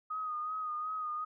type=tone with vibrato; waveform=sine; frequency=1245 Hz; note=D#6; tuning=1 cent sharp; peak=-34 dBFS; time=0.1-1.25 s; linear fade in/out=10 ms; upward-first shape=sine; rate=2.7 Hz; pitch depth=37 cents each way; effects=none